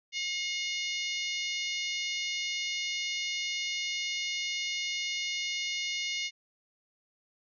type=harmonic tone; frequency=718 Hz; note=F5; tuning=48 cents sharp; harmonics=3 / 4 / 5 / 6 / 7 / 8 / 9; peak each=-35 / -37 / -39 / -41 / -42 / -43 / -44 dBFS; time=0.12-6.31 s; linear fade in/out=50 ms; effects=none